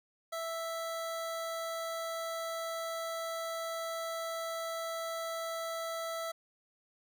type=tone; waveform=25% pulse; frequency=659.3 Hz; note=E5; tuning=in tune; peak=-32 dBFS; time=0.32-6.32 s; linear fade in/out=10 ms; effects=none